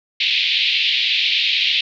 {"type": "band-pass noise", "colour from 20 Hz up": "white", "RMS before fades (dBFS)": -18, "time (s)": [0.2, 1.81], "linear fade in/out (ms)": 5, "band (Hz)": [2300, 4000], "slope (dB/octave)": 48, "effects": []}